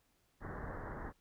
pink low-pass noise, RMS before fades -44 dBFS, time 0.4-1.13 s, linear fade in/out 50 ms, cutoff 1900 Hz, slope 96 dB/octave, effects pink hiss -75 dBFS RMS until 1.2 s

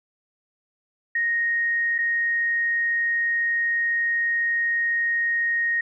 sine tone with dropouts, 1866 Hz, A#6, 1 cent sharp, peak -20 dBFS, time 1.15-5.81 s, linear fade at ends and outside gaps 5 ms, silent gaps 1.982-1.986 s, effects none

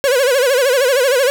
45% pulse tone with vibrato, 523.3 Hz, C5, in tune, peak -11 dBFS, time 0.04-1.3 s, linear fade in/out 0 ms, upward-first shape sine, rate 13 Hz, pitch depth 140 cents each way, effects none

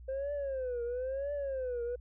sine tone with vibrato, 523.3 Hz, C5, in tune, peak -31 dBFS, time 0.08-1.96 s, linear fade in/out 10 ms, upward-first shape triangle, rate 1 Hz, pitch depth 190 cents each way, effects tanh soft clip ceiling -31 dBFS + added 60 Hz sine -47 dBFS peak until 2 s

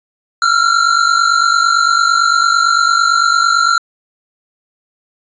square tone pair together, 1348 / 1396.9 Hz, E6 / F6, +38 / 0 cents, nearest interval minor second, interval 62 cents, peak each -13 dBFS, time 0.42-3.78 s, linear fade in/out 2 ms, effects resampled to 16000 Hz

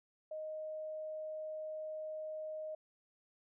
sine tone, 622.3 Hz, D#5, in tune, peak -40 dBFS, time 0.31-2.75 s, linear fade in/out 5 ms, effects none

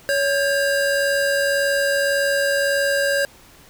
square tone pair together, 560.6 / 1600 Hz, C#5 / G6, +19 / +35 cents, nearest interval octave + tritone, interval 1816 cents, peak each -20 / -22 dBFS, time 0.09-3.25 s, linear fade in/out 0 ms, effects pink hiss -48 dBFS RMS until 3.69 s

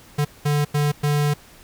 square tone bursts at uneven times, 146.83 Hz, D3, in tune, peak -18 dBFS, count 4, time 0.18-0.25 / 0.45-0.65 / 0.74-0.92 / 1.03-1.34 s, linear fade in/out 10 ms, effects pink hiss -48 dBFS RMS until 1.63 s

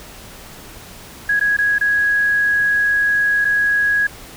sine tone with dropouts, 1661.2 Hz, G#6, in tune, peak -13 dBFS, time 1.29-4.07 s, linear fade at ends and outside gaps 5 ms, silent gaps 1.396-1.41 / 1.568-1.586 / 1.784-1.81 / 3.447-3.451 s, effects pink hiss -38 dBFS RMS until 4.36 s

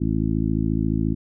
harmonic tone, 54.3 Hz, A1, 22 cents flat, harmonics 1 / 2 / 3 / 4 / 5 / 6, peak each -27 / -26 / -26 / -26 / -26 / -29 dBFS, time 0-1.15 s, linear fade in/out 20 ms, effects none

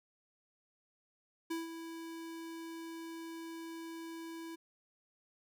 square tone with ADSR envelope, 329.6 Hz, E4, in tune, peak -35 dBFS, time 1.5-4.56 s, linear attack 11 ms, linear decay 160 ms, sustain -9 dB, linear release 14 ms, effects none

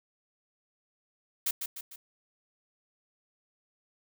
blue noise with echo, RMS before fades -29 dBFS, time 1.46-1.51 s, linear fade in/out 5 ms, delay 150 ms, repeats 3, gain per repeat -6 dB, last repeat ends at 1.96 s, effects none

